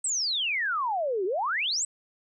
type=exponential two-way sweep; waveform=sine; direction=down then up; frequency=8360 to 354.6 to 8360 Hz; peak=-25 dBFS; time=0.04-1.85 s; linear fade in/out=5 ms; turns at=1.25 s; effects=none